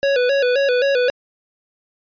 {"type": "tone with vibrato", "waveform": "square", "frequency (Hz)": 524, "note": "C5", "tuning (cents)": 2, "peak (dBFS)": -15, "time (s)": [0.03, 1.1], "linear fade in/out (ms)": 0, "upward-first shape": "square", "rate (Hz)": 3.8, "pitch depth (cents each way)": 100, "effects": ["resampled to 11025 Hz"]}